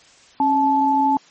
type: tone pair together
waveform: sine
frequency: 273.3 / 867.7 Hz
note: C#4 / A5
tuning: -24 / -24 cents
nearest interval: octave + minor sixth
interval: 2000 cents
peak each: -20 / -15 dBFS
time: 0.4-1.17 s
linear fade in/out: 2 ms
effects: white hiss -50 dBFS RMS until 1.3 s + MP3 32 kbps